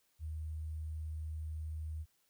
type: tone with sample-and-hold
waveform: sine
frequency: 78.2 Hz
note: D#2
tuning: 9 cents sharp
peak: -38 dBFS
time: 0.19-2.06 s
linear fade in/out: 50 ms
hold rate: 8820 Hz
effects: white hiss -75 dBFS RMS until 2.29 s